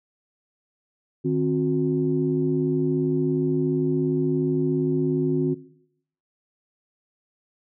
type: tone cluster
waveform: sine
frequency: 152.8 / 266 / 363.2 Hz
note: D#3 / C4 / F#4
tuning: -31 / +29 / -32 cents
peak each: -24 dBFS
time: 1.24-5.55 s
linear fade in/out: 20 ms
effects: noise-tail reverb RT60 0.7 s tail -17 dB re dry + tanh soft clip ceiling -10 dBFS